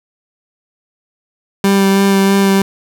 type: tone with vibrato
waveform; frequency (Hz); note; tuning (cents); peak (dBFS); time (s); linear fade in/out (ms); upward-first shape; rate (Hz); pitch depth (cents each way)
30% pulse; 196; G3; 0; -6; 1.64-2.62; 2; sine; 3.1; 13
effects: none